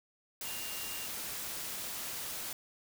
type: tone in noise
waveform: sine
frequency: 2800 Hz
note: F7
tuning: 4 cents sharp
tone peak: -46 dBFS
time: 0.45-1.06 s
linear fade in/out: 2 ms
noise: white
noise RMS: -40 dBFS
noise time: 0.41-2.53 s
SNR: -9 dB
effects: none